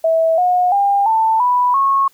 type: tone with pitch steps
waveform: sine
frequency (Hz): 651 / 722.3 / 801.5 / 889.3 / 986.7 / 1094.8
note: E5 / F#5 / G5 / A5 / B5 / C#6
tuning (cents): -22 / -42 / +38 / +18 / -2 / -22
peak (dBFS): -11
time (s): 0.04-2.08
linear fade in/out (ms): 5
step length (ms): 340
effects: white hiss -54 dBFS RMS until 2.13 s